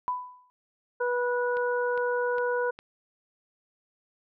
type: tone with exponential decay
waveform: sine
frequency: 996 Hz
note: B5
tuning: 14 cents sharp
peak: -23 dBFS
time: 0.08-0.5 s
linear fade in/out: 0 ms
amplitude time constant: 90 ms
type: harmonic tone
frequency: 489.2 Hz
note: B4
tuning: 16 cents flat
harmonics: 1 / 2 / 3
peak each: -26 / -32 / -32 dBFS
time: 1-2.71 s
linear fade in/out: 10 ms
type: click train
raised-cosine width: 0.3 ms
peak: -27 dBFS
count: 4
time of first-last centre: 1.57-2.79 s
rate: 2.46 Hz
effects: none